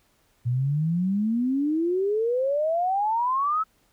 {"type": "exponential sweep", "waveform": "sine", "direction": "up", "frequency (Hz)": [117.6, 1318], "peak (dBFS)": -21, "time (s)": [0.45, 3.64], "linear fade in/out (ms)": 20, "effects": ["pink hiss -65 dBFS RMS until 3.92 s"]}